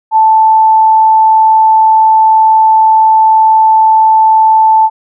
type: tone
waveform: sine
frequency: 879 Hz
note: A5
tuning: 2 cents flat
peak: -3 dBFS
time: 0.11-4.9 s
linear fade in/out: 50 ms
effects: none